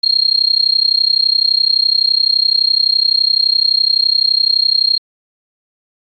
sine tone with amplitude modulation, 4234 Hz, C8, 20 cents sharp, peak -6 dBFS, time 0.03-4.98 s, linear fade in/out 10 ms, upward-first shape sine, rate 31.8 Hz, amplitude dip 95%, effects AAC 48 kbps

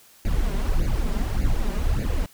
brown noise with flanger, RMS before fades -22 dBFS, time 0.25-2.26 s, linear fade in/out 2 ms, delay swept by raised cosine 0.44 to 5.14 ms, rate 1.7 Hz, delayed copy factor +0.9, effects white hiss -53 dBFS RMS until 2.33 s

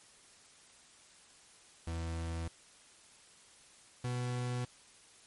40% pulse tone pair in turn, 82.8 / 123.59 Hz, E2 / B2, +8 / +2 cents, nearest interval perfect fifth, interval 694 cents, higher second, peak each -35 / -33 dBFS, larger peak second, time 1.87-2.48 / 4.04-4.65 s, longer neither, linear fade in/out 5 ms, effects white hiss -60 dBFS RMS until 5.26 s + MP3 48 kbps

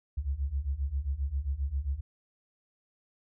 sine beating tone pair, 65.2 / 72.7 Hz, C2 / D2, -5 / -17 cents, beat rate 7.5 Hz, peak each -33 / -31 dBFS, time 0.17-2.01 s, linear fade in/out 10 ms, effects none

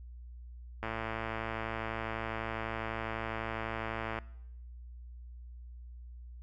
click train, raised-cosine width 0.5 ms, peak -21 dBFS, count 377, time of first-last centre 0.83-4.187 s, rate 112 Hz, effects noise-tail reverb RT60 0.8 s tail -21 dB re dry + added 60 Hz sine -45 dBFS peak until 6.42 s

